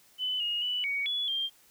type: tone with pitch steps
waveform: sine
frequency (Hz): 3011 / 2866 / 2966 / 2244 / 3405 / 3185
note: F#7 / F7 / F#7 / C#7 / G#7 / G7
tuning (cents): +30 / +44 / +4 / +21 / +42 / +27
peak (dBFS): -28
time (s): 0.18-1.5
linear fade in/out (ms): 50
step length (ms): 220
effects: white hiss -61 dBFS RMS until 1.7 s

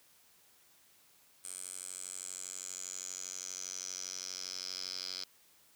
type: tone with band-pass filter sweep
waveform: 10% pulse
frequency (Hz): 92.5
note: F#2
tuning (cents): 0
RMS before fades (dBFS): -43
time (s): 1.44-5.24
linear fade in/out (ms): 5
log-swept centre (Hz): 8900 to 4800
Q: 7.7
effects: white hiss -65 dBFS RMS until 5.75 s + high-pass 60 Hz 12 dB/octave

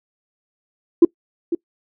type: tone with echo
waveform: sine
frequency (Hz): 340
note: F4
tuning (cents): -46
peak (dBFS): -3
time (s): 1.02-1.05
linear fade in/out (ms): 5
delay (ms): 500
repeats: 1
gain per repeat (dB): -13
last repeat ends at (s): 1.55
effects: noise-tail reverb RT60 0.1 s tail -23 dB re dry + tanh soft clip ceiling 0 dBFS

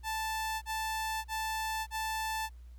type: tone bursts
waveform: sawtooth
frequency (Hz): 880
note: A5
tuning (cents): 0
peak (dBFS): -29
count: 4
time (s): 0.03-2.495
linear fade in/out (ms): 50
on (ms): 590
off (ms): 35
effects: added 60 Hz sine -47 dBFS peak until 2.78 s + pink hiss -71 dBFS RMS until 2.78 s

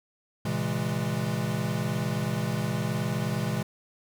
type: chord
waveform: square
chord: A# half-diminished seventh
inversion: none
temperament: equal with one note detuned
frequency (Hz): 116.54 / 135.66 / 164.81 / 207.7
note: A#2 / C#3 / E3 / G#3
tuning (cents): 0 / -37 / 0 / 0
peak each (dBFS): -33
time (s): 0.45-3.63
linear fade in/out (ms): 5
effects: none

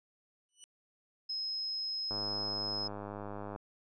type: tone with exponential growth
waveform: 5% pulse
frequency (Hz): 2960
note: F#7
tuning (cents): 0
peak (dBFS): -37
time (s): 0.49-0.64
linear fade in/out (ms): 0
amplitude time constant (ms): 31
type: tone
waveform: sine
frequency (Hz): 5130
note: E8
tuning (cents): -48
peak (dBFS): -34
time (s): 1.29-2.88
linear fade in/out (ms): 10
type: click train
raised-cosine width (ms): 1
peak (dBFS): -28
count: 149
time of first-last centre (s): 2.11-3.561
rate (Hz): 102
effects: resampled to 22050 Hz

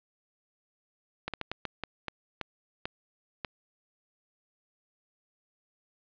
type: slowing click train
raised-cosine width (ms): 0.3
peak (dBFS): -17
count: 10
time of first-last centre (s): 1.28-3.448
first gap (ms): 57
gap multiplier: 1.34
effects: resampled to 11025 Hz + 9-bit

